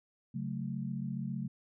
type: chord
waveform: sine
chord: F# minor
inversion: second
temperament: equal with one note detuned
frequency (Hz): 138.11 / 185 / 220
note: C#3 / F#3 / A3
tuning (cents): -6 / 0 / 0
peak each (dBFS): -38 / -39 / -39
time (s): 0.34-1.48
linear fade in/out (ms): 10
effects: none